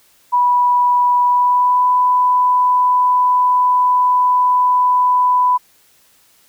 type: tone with pitch glide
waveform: sine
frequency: 981 to 995.8 Hz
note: B5 to B5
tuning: -12 to +14 cents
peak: -10 dBFS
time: 0.32-5.58 s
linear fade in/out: 20 ms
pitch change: +26 cents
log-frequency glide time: 1.25-1.87 s
effects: white hiss -53 dBFS RMS until 6.48 s